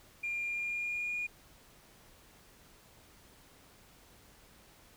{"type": "tone with pitch glide", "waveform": "sine", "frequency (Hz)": [2400, 2435], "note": ["D7", "D#7"], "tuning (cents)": [37, -38], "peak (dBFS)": -32, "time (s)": [0.23, 1.27], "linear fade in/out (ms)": 10, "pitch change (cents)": 25, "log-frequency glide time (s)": [0.47, 1.16], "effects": ["tanh soft clip ceiling -29 dBFS", "pink hiss -60 dBFS RMS until 4.96 s"]}